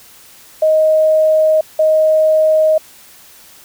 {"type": "tone pair in turn", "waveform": "sine", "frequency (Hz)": [626, 626], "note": ["D#5", "D#5"], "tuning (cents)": [10, 10], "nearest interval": "unison", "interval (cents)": 0, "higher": "neither", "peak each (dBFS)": -8, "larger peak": "neither", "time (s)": [[0.62, 1.61], [1.79, 2.78]], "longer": "neither", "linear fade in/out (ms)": 5, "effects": ["white hiss -42 dBFS RMS until 3.64 s"]}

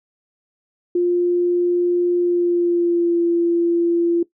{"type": "tone with pitch glide", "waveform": "sine", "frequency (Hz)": [351.8, 341.4], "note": ["F4", "F4"], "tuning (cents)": [13, -39], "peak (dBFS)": -14, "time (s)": [0.95, 4.23], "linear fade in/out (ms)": 5, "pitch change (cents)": -52, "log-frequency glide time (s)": [2.18, 3.22], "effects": ["noise-tail reverb RT60 0.1 s tail -18 dB re dry"]}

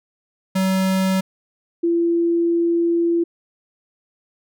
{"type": "tone pair in turn", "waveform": ["square", "sine"], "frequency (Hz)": [189.5, 339.2], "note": ["F#3", "E4"], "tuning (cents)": [42, 50], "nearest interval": "minor seventh", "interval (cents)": 1008, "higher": "second", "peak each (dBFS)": [-17, -15], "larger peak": "second", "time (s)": [[0.55, 1.21], [1.83, 3.24]], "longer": "second", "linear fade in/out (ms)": 10, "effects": []}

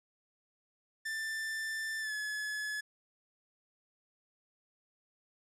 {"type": "tone with pitch glide", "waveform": "45% pulse", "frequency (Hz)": [1775, 1707.6], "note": ["A6", "G#6"], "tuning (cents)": [15, 48], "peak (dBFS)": -35, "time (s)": [1.05, 2.81], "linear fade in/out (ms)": 10, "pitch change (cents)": -67, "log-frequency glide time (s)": [2, 2.13], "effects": ["low-pass 11000 Hz 12 dB/octave"]}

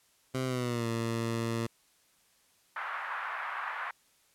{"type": "tone with pitch glide", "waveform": "15% pulse", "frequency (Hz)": [130, 115.15], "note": ["C3", "A#2"], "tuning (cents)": [-11, -21], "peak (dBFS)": -24, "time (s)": [0.34, 1.67], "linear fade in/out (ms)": 10, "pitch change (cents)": -210, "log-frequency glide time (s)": [0.45, 0.87]}
{"type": "band-pass noise", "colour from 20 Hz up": "white", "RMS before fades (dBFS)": -37, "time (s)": [2.76, 3.91], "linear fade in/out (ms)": 5, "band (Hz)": [870, 1700], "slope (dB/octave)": 24}
{"effects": ["white hiss -67 dBFS RMS until 4.34 s", "low-pass 12000 Hz 12 dB/octave"]}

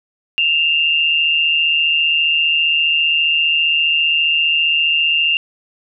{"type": "tone pair together", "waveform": "sine", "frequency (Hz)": [2637, 2792], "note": ["E7", "F7"], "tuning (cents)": [0, -1], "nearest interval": "minor second", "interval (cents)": 99, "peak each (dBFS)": [-20, -13], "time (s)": [0.38, 5.37], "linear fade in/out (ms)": 0, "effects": []}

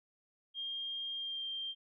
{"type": "tone with pitch glide", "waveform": "sine", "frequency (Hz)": [3214, 3175], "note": ["G7", "G7"], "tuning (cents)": [43, 21], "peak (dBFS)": -37, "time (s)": [0.54, 1.75], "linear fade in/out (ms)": 50, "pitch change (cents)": -22, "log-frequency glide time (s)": [1.14, 1.46], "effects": []}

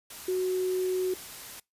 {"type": "tone in noise", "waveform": "sine", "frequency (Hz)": 370, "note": "F#4", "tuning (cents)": 0, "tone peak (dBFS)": -25, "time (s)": [0.28, 1.14], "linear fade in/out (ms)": 5, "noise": "white", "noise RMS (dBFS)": -43, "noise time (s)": [0.1, 1.6], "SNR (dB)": 15, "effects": ["noise-tail reverb RT60 0.2 s tail -24 dB re dry", "resampled to 32000 Hz"]}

